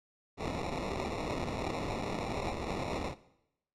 blue noise with sample-and-hold, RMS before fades -36 dBFS, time 0.37-3.15 s, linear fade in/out 50 ms, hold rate 1575 Hz, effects noise-tail reverb RT60 0.8 s tail -17 dB re dry + low-pass 6000 Hz 12 dB/octave

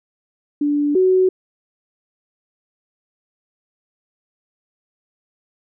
sine tone pair in turn, 291.5 / 372.7 Hz, D4 / F#4, -13 / +13 cents, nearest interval major third, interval 426 cents, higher second, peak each -15 / -11 dBFS, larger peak second, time 0.61-0.95 / 0.95-1.29 s, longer neither, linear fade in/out 5 ms, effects none

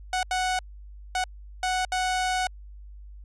sawtooth tone bursts at uneven times, 740 Hz, F#5, in tune, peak -20 dBFS, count 5, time 0.13-0.23 / 0.31-0.59 / 1.15-1.24 / 1.63-1.85 / 1.92-2.47 s, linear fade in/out 2 ms, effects added 50 Hz sine -41 dBFS peak until 3.24 s + resampled to 22050 Hz

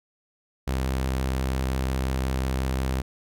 sawtooth tone with vibrato, 65.41 Hz, C2, in tune, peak -20 dBFS, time 0.67-3.02 s, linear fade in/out 10 ms, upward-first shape square, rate 5.7 Hz, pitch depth 8 cents each way, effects none

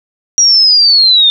sine linear sweep, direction down, 5750 to 3587 Hz, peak -4 dBFS, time 0.38-1.3 s, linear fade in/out 0 ms, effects none

